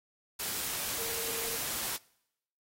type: tone in noise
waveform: sine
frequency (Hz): 457.7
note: A#4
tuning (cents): -32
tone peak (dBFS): -42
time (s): 0.98-1.57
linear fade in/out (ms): 10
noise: white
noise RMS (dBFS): -35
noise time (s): 0.39-1.97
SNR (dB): -10
effects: noise-tail reverb RT60 0.8 s tail -24 dB re dry + AAC 48 kbps